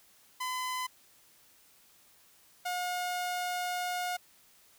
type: tone pair in turn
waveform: sawtooth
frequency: 1014 / 718.5 Hz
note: B5 / F5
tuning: +45 / +49 cents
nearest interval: tritone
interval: 596 cents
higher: first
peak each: -29 / -28 dBFS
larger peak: second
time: 0.4-0.87 / 2.65-4.17 s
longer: second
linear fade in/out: 10 ms
effects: white hiss -62 dBFS RMS until 4.78 s